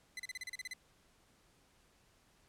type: tone bursts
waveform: sawtooth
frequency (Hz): 2031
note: B6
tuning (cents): +48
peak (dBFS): -37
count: 10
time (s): 0.17-0.735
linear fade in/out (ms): 2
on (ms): 25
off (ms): 35
effects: pink hiss -69 dBFS RMS until 2.48 s + low-pass 11000 Hz 12 dB/octave